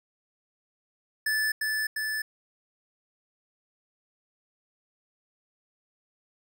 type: tone with echo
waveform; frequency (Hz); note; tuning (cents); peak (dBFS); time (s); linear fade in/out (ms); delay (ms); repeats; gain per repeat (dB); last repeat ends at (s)
square; 1744; A6; -16; -25; 1.26-1.52; 5; 350; 2; -2; 2.22
effects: none